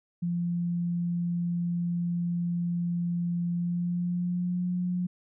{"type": "tone with pitch glide", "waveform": "sine", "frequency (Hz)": [173.1, 179.1], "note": ["F3", "F3"], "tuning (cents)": [-15, 44], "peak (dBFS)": -26, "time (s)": [0.22, 5.07], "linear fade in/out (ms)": 10, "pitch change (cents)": 59, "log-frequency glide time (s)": [3.52, 4.67], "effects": []}